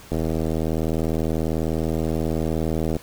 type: click train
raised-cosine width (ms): 2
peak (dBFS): -11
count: 229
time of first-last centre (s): 0.12-2.966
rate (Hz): 80.1
effects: pink hiss -45 dBFS RMS until 3.02 s